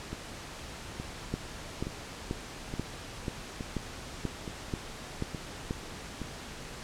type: two click trains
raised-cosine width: 3 ms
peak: -23 / -18 dBFS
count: 8 / 10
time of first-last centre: 0.13-6.217 / 1.34-5.709 s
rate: 1.15 / 2.06 Hz
effects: pink hiss -43 dBFS RMS until 6.83 s + low-pass 8000 Hz 12 dB/octave